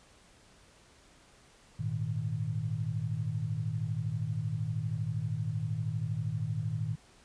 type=chord; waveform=sine; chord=Ab suspended second; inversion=none; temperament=equal; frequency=103.83 / 116.54 / 155.56 Hz; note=Ab2 / Bb2 / Eb3; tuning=0 / 0 / 0 cents; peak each=-36 / -34 / -35 dBFS; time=1.79-6.96 s; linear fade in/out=10 ms; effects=pink hiss -60 dBFS RMS until 7.24 s + resampled to 22050 Hz